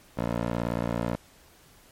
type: tone with band-pass filter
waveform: 15% pulse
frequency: 58.27 Hz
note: A#1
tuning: in tune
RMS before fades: -29 dBFS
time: 0.17-1.16 s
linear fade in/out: 10 ms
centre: 520 Hz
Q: 0.63
effects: pink hiss -56 dBFS RMS until 1.91 s + MP3 64 kbps